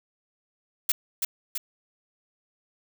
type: noise with echo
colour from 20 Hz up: blue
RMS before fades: -22 dBFS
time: 0.89-0.92 s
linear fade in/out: 5 ms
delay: 330 ms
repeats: 2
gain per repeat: -4 dB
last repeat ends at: 1.58 s
effects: none